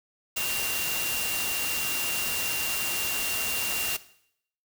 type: tone in noise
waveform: sine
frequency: 2773 Hz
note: F7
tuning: 13 cents flat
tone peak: -31 dBFS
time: 0.36-3.97 s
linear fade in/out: 10 ms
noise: white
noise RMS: -30 dBFS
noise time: 0.36-3.97 s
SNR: -4 dB
effects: noise-tail reverb RT60 0.7 s tail -17 dB re dry